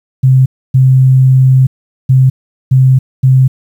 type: tone bursts at uneven times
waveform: sine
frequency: 130.81 Hz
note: C3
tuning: in tune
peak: -3 dBFS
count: 5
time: 0.23-0.46 / 0.74-1.67 / 2.09-2.3 / 2.71-2.99 / 3.23-3.48 s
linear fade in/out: 10 ms
effects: 7-bit